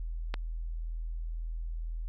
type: click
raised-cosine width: 0.3 ms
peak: -18 dBFS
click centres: 0.341 s
effects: added 41 Hz sine -33 dBFS peak until 2.08 s